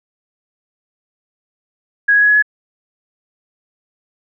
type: tone with pitch steps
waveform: sine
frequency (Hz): 1655 / 1665.5 / 1676.2 / 1686.8 / 1697.6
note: G#6 / G#6 / G#6 / G#6 / G#6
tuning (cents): -6 / +4 / +16 / +26 / +38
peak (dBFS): -8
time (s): 2.08-2.425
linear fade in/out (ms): 10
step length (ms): 69
effects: none